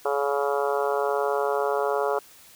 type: harmonic tone with a mistuned harmonic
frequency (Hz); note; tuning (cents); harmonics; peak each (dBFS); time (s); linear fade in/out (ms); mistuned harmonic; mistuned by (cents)
141.2; C#3; +32; 3 / 4 / 5 / 6 / 7 / 8 / 9 / 10; -26 / -28 / -30 / -32 / -33 / -34 / -35 / -36; 0.05-2.19; 5; 10; -24
effects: white hiss -51 dBFS RMS until 2.55 s